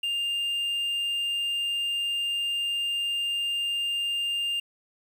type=tone with quantisation; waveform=triangle; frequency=2803 Hz; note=F7; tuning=6 cents sharp; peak=-24 dBFS; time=0.03-4.6 s; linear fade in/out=5 ms; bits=9; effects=none